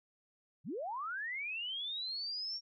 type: linear sweep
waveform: sine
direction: up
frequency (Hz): 110 to 5588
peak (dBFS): -37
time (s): 0.64-2.61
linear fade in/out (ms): 50
effects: none